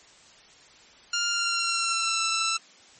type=tone with pitch glide; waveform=10% pulse; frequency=1400 to 1331.4 Hz; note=F6 to E6; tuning=+4 to +17 cents; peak=-15 dBFS; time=1.13-2.57 s; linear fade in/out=5 ms; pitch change=-87 cents; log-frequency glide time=1.28-2.23 s; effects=white hiss -53 dBFS RMS until 2.99 s + MP3 32 kbps